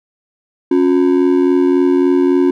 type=ring-modulated tone; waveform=triangle; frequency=317.7 Hz; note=D#4; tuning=36 cents sharp; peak=-4 dBFS; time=0.71-2.51 s; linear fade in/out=5 ms; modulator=41.8 Hz; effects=none